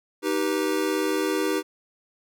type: chord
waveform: square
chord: Eb augmented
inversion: none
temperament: just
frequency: 311.1 / 388.9 / 486.1 Hz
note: Eb4 / G4 / B4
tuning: 0 / -14 / -28 cents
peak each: -27 / -27 / -30 dBFS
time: 0.22-1.63 s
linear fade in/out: 50 ms
effects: none